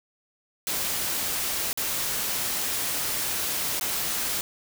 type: noise with dropouts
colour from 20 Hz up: white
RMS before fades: -28 dBFS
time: 0.67-4.41 s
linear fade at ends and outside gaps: 1 ms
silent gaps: 1.73-1.774 / 3.797-3.81 s
effects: none